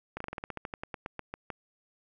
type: slowing click train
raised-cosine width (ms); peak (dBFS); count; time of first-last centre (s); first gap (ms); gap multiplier
0.5; -21; 17; 0.17-1.502; 34; 1.11
effects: none